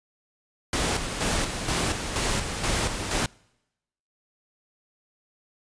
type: noise with tremolo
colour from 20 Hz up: pink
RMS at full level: -25 dBFS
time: 0.73-3.26 s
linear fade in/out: 2 ms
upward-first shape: square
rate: 2.1 Hz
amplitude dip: 50%
effects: noise-tail reverb RT60 0.9 s tail -26 dB re dry + resampled to 22050 Hz